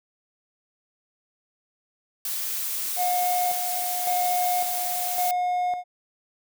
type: noise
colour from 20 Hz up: blue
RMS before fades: -29 dBFS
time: 2.25-5.31 s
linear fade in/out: 2 ms
type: tone with tremolo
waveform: triangle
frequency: 720 Hz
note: F#5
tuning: 47 cents flat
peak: -20 dBFS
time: 2.96-5.84 s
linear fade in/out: 50 ms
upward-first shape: square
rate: 0.9 Hz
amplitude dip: 55%
effects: none